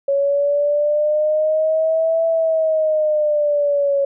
sine linear two-way sweep, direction up then down, 554.4 to 659.3 to 554.4 Hz, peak -14 dBFS, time 0.08-4.05 s, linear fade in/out 5 ms, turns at 2.26 s, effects none

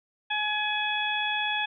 harmonic tone, 844 Hz, G#5, 28 cents sharp, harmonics 1 / 2 / 3 / 4, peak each -31 / -31 / -31 / -31 dBFS, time 0.3-1.66 s, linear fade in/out 10 ms, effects none

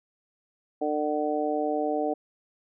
harmonic tone, 150 Hz, D3, 37 cents sharp, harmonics 2 / 3 / 4 / 5, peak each -30 / -30 / -30 / -30 dBFS, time 0.81-2.14 s, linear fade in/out 10 ms, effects none

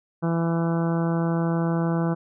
harmonic tone, 166.9 Hz, E3, 22 cents sharp, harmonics 1 / 2 / 3 / 4 / 5 / 6 / 7 / 8 / 9, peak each -22 / -28 / -32 / -34 / -36 / -38 / -39 / -40 / -41 dBFS, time 0.22-2.15 s, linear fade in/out 20 ms, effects none

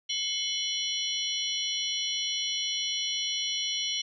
sine tone cluster, 2169 / 3018 / 3384 / 4119 / 5670 Hz, C#7 / F#7 / G#7 / C8 / F8, -38 / +34 / +32 / -28 / +25 cents, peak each -40 / -31 / -35 / -36 / -36 dBFS, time 0.09-4.02 s, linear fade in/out 10 ms, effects none

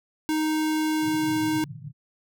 square tone, 311.1 Hz, D#4, in tune, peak -23 dBFS, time 0.29-1.64 s, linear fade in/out 0 ms
pink band-pass noise, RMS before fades -38 dBFS, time 1.01-1.93 s, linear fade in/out 50 ms, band 110 to 170 Hz, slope 96 dB/octave
effects none

